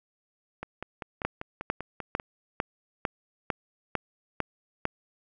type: two click trains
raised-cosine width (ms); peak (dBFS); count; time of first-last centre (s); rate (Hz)
0.5; -11 / -20; 9 / 9; 1.25-4.854 / 0.63-2.199; 2.22 / 5.1
effects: none